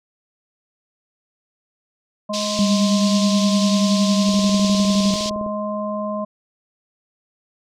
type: harmonic tone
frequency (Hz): 208.9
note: G#3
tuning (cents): +10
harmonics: 1 / 3 / 5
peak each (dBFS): -26 / -25 / -29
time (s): 2.29-6.25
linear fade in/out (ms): 10
type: band-pass noise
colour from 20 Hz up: pink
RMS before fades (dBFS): -27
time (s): 2.33-5.3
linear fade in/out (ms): 10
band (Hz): 3400 to 6100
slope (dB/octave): 24
type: tone with pitch glide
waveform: sine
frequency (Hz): 199.4 to 197.45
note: G3 to G3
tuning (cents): +30 to +13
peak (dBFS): -15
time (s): 2.59-5.14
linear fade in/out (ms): 0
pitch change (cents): -17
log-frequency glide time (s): 3.15-4.17
type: click train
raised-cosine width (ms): 2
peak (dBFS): -20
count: 24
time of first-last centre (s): 4.29-5.463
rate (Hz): 19.6
effects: none